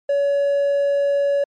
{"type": "tone", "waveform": "triangle", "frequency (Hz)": 565, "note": "C#5", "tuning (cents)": 33, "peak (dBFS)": -13, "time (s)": [0.09, 1.44], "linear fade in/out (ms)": 5, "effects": ["tanh soft clip ceiling -9 dBFS", "MP3 48 kbps"]}